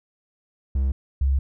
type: tone pair in turn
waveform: triangle / sine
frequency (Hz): 67 / 67.78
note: C2 / C#2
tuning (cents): +42 / -38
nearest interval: unison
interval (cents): 20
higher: second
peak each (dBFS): -17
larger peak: neither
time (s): 0.75-0.92 / 1.21-1.39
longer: second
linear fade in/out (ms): 5
effects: none